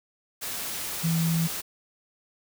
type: tone in noise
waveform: sine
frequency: 164.81 Hz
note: E3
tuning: in tune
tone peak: -22 dBFS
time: 1.03-1.48 s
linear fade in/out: 20 ms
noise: white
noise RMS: -33 dBFS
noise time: 0.41-1.62 s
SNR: +8 dB
effects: none